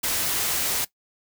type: noise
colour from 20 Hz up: white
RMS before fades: -25 dBFS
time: 0.03-0.85 s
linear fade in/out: 10 ms
effects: noise-tail reverb RT60 0.1 s tail -18 dB re dry